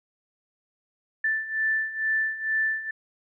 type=beating tone pair; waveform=sine; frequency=1762 / 1764.2 Hz; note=A6 / A6; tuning=+2 / +4 cents; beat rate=2.2 Hz; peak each=-29 / -25 dBFS; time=1.24-2.91 s; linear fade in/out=5 ms; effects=none